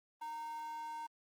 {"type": "tone with high-pass filter", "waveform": "square", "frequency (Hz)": 308.1, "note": "D#4", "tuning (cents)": -17, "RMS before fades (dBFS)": -44, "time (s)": [0.21, 1.07], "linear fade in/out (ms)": 10, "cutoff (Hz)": 910, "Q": 6.3, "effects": ["Opus 24 kbps"]}